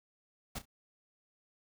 pink noise with echo, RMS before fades -39 dBFS, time 0.55-0.59 s, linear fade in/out 10 ms, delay 33 ms, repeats 2, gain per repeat -13 dB, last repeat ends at 0.656 s, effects none

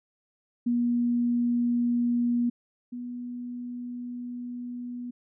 sine tone pair in turn, 240 / 244.1 Hz, B3 / B3, -49 / -20 cents, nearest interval unison, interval 29 cents, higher second, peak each -22 / -33 dBFS, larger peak first, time 0.66-2.5 / 2.92-5.11 s, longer second, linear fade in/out 10 ms, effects none

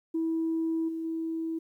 sine tone with level steps, 325.6 Hz, E4, 21 cents flat, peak -25 / -31 / -29 dBFS, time 0.14-1.59 s, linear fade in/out 10 ms, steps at 0.88 / 1.04 s, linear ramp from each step 10 ms, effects tanh soft clip ceiling -22 dBFS + 11-bit

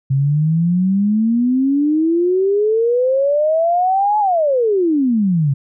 sine exponential two-way sweep, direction up then down, 132.6 to 858 to 132.6 Hz, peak -12 dBFS, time 0.1-5.54 s, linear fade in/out 10 ms, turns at 4.19 s, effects none

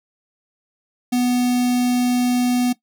square tone with notch filter, 246.9 Hz, B3, in tune, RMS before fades -18 dBFS, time 1.12-2.73 s, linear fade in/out 10 ms, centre 1400 Hz, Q 1, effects noise-tail reverb RT60 0.1 s tail -17 dB re dry

